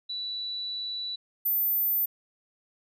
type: tone pair in turn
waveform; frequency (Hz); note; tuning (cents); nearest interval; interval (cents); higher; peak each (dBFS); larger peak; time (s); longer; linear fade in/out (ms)
sine; 3951 / 14080; B7 / A9; 0 / 0; octave + minor seventh; 2200; second; -31 / -23; second; 0.09-1.16 / 1.45-2.06; first; 10
effects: none